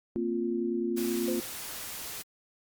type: chord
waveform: sine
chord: Bb suspended second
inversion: none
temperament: equal with one note detuned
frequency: 231.3 / 261.6 / 349.2 Hz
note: Bb3 / C4 / F4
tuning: -13 / 0 / 0 cents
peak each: -32 / -35 / -30 dBFS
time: 0.16-1.4 s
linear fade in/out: 0 ms
type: noise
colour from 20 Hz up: white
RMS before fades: -39 dBFS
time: 0.96-2.23 s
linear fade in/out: 20 ms
type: tone with exponential decay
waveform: sine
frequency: 514 Hz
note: C5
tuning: 31 cents flat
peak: -30 dBFS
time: 1.28-1.57 s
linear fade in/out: 2 ms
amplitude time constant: 61 ms
effects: Opus 48 kbps